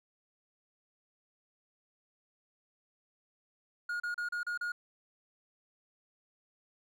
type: tone bursts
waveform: triangle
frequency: 1434 Hz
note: F6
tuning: 45 cents sharp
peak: -31 dBFS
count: 6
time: 3.89-4.72 s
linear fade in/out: 5 ms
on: 110 ms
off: 34 ms
effects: none